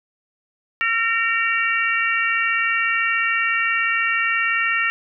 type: harmonic tone with a mistuned harmonic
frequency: 459.4 Hz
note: A#4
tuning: 25 cents flat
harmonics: 3 / 4 / 5 / 6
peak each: -24 / -21 / -24 / -24 dBFS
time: 0.81-4.9 s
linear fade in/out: 0 ms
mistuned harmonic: 3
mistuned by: -25 cents
effects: none